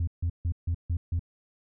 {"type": "tone bursts", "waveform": "sine", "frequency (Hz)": 85.2, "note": "F2", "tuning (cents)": -42, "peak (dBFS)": -22, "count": 6, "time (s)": [0, 1.194], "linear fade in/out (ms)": 5, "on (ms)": 74, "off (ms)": 150, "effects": ["tanh soft clip ceiling -23 dBFS"]}